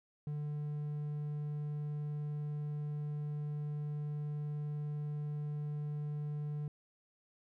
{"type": "tone", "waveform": "triangle", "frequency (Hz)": 148.3, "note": "D3", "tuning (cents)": 17, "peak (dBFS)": -34, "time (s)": [0.27, 6.68], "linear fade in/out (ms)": 2, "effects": []}